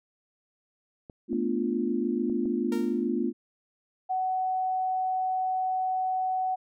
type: clicks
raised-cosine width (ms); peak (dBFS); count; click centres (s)
2; -30; 4; 1.098 / 1.33 / 2.298 / 2.456
type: chord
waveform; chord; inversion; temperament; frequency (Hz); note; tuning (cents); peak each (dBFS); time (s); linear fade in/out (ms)
sine; B half-diminished seventh; third; equal; 220 / 246.9 / 293.7 / 349.2; A3 / B3 / D4 / F4; 0 / 0 / 0 / 0; -31 / -29 / -33 / -30; 1.28-3.33; 50
type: tone with exponential decay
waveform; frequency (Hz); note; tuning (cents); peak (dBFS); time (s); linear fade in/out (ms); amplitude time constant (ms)
sawtooth; 461.8; A#4; -16; -29; 2.72-3.1; 2; 81
type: tone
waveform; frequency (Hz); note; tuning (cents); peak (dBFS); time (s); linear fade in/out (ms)
sine; 748; F#5; +19; -25; 4.09-6.56; 20
effects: none